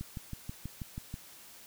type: click train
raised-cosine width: 5 ms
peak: -26 dBFS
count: 8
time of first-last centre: 0.01-1.141 s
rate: 6.19 Hz
effects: white hiss -53 dBFS RMS until 1.66 s